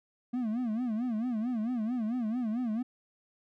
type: tone with vibrato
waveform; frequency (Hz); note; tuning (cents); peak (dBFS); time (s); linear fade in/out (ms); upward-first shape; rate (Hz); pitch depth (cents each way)
triangle; 232.6; A#3; -4; -27; 0.33-2.83; 10; sine; 4.5; 160
effects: none